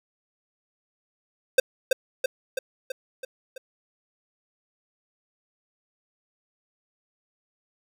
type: tone with echo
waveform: square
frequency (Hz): 521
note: C5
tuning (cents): -7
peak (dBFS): -13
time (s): 1.58-1.6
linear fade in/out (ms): 5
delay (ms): 330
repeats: 6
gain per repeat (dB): -4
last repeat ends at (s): 3.58
effects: none